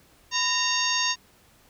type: harmonic tone with a mistuned harmonic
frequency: 923 Hz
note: A#5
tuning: 17 cents flat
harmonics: 1 / 2 / 3 / 4 / 5 / 6 / 7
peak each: -30 / -30 / -30 / -30 / -30 / -30 / -30 dBFS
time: 0.31-1.16 s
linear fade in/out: 50 ms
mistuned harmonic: 1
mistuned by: +150 cents
effects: pink hiss -58 dBFS RMS until 1.69 s